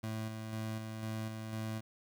25% pulse tone with tremolo, 110 Hz, A2, in tune, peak -33 dBFS, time 0.03-1.81 s, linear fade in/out 10 ms, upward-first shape square, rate 2 Hz, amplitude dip 35%, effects 11-bit

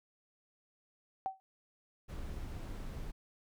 sine tone with exponential decay, 766 Hz, G5, 40 cents flat, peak -29 dBFS, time 1.26-1.4 s, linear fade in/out 0 ms, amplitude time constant 29 ms
brown noise, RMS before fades -42 dBFS, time 2.08-3.12 s, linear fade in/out 20 ms
effects none

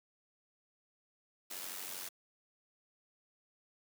white noise with amplitude modulation, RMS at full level -41 dBFS, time 1.5-2.09 s, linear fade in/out 10 ms, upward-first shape sine, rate 92.5 Hz, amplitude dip 60%, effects high-pass 200 Hz 12 dB/octave

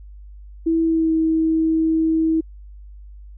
sine tone with pitch glide, 327.6 to 321.4 Hz, E4 to E4, -11 to -44 cents, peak -15 dBFS, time 0.66-2.41 s, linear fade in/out 10 ms, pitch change -33 cents, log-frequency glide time 0.82-1.12 s, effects added 50 Hz sine -37 dBFS peak until 3.37 s

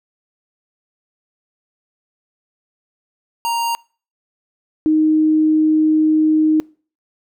square / sine tone pair in turn, 932.3 / 311.1 Hz, A#5 / D#4, 0 / 0 cents, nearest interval octave + perfect fifth, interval 1900 cents, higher first, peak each -18 / -11 dBFS, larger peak second, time 3.45-3.75 / 4.86-6.6 s, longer second, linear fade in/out 0 ms, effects noise-tail reverb RT60 0.4 s tail -25 dB re dry

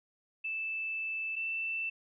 sine tone pair in turn, 2637 / 2663 Hz, E7 / E7, 0 / +17 cents, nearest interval unison, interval 17 cents, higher second, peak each -33 / -32 dBFS, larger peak second, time 0.44-1.36 / 1.36-1.9 s, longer first, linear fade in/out 10 ms, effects none

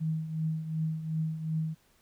sine tone with tremolo, 158.7 Hz, D#3, 35 cents sharp, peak -26 dBFS, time 0-1.75 s, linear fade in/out 20 ms, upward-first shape triangle, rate 2.7 Hz, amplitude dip 70%, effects pink hiss -66 dBFS RMS until 2.01 s

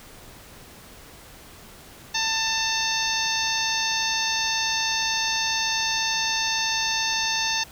harmonic tone with a mistuned harmonic, 891 Hz, A5, 22 cents sharp, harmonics 1 / 2 / 3 / 4 / 5 / 6 / 7, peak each -30 / -30 / -30 / -30 / -30 / -30 / -30 dBFS, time 2.14-7.64 s, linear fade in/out 10 ms, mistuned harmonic 4, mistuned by +24 cents, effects pink hiss -46 dBFS RMS until 7.71 s

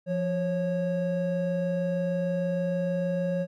triangle tone pair together, 174.18 / 549 Hz, F3 / C#5, -4 / -17 cents, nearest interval octave + minor sixth, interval 1987 cents, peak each -26 dBFS, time 0.06-3.47 s, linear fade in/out 50 ms, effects none

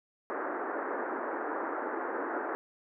pink band-pass noise, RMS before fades -35 dBFS, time 0.3-2.55 s, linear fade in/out 0 ms, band 280 to 1700 Hz, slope 48 dB/octave, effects none

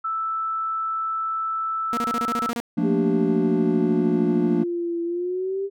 sine tone, 1318.5 Hz, E6, in tune, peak -23 dBFS, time 0.04-2.51 s, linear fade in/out 10 ms
sawtooth tone bursts, 236.3 Hz, A#3, 24 cents sharp, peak -21 dBFS, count 10, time 1.93-2.601 s, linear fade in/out 0 ms, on 41 ms, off 29 ms
triangle chord, Bb major seventh, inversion second, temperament equal, 174.61 / 220 / 233.1 / 293.7 Hz, F3 / A3 / Bb3 / D4, 0 / 0 / 0 / 0 cents, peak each -23 / -24 / -22 / -22 dBFS, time 2.77-4.64 s, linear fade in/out 10 ms
sine exponential two-way sweep, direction down then up, 399.6 to 338.1 to 399.6 Hz, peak -23 dBFS, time 2.82-5.7 s, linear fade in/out 50 ms, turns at 5.03 s
effects none

